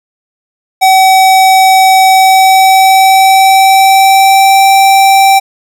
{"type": "tone with pitch glide", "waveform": "square", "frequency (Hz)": [760, 779.1], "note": ["F#5", "G5"], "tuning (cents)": [46, -11], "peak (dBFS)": -3, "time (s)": [0.81, 5.4], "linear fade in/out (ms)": 20, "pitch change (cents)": 43, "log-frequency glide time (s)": [2.08, 4.65], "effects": []}